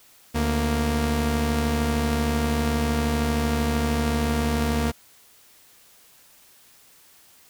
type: tone pair together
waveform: sawtooth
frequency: 73.42 / 233.1 Hz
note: D2 / A#3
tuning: 0 / 0 cents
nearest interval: octave + minor sixth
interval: 2000 cents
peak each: -20 dBFS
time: 0.34-4.92 s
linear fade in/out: 20 ms
effects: white hiss -54 dBFS RMS until 7.49 s